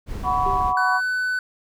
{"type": "noise", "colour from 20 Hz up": "brown", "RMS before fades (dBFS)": -29, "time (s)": [0.06, 0.74], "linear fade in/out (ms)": 50}
{"type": "chord", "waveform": "sine", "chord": "F# suspended fourth", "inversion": "none", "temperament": "equal with one note detuned", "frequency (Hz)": [740, 987.8, 1129.4], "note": ["F#5", "B5", "C#6"], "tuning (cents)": [0, 0, 32], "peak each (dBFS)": -23, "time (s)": [0.23, 1.01], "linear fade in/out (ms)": 50}
{"type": "tone with exponential decay", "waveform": "triangle", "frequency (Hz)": 392, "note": "G4", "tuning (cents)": 0, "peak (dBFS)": -24, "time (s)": [0.46, 0.87], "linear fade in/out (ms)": 5, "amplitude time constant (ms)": 88}
{"type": "tone", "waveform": "triangle", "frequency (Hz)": 1500, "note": "F#6", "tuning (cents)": 23, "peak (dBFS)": -19, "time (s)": [0.77, 1.39], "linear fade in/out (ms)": 2}
{"effects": []}